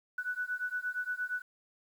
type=beating tone pair; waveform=sine; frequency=1480 / 1488.6 Hz; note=F#6 / F#6; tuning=0 / +10 cents; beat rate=8.6 Hz; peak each=-36 / -36 dBFS; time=0.18-1.42 s; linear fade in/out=5 ms; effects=10-bit